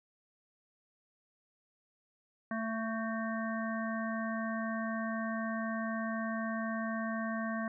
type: harmonic tone with a mistuned harmonic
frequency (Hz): 223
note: A3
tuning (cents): +23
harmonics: 1 / 3 / 5 / 7 / 8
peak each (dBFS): -35 / -40 / -42 / -43 / -44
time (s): 2.51-7.68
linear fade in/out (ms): 2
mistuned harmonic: 8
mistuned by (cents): +46
effects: none